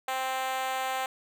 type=tone with high-pass filter; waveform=5% pulse; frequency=261.6 Hz; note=C4; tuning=in tune; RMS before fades=-31 dBFS; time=0.08-1.06 s; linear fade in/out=2 ms; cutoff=680 Hz; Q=6.1; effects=none